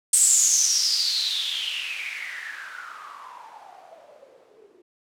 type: noise with low-pass filter sweep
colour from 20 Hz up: violet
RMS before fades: -26 dBFS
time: 0.13-4.82 s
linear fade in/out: 5 ms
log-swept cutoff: 8400 to 370 Hz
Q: 9.1
effects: none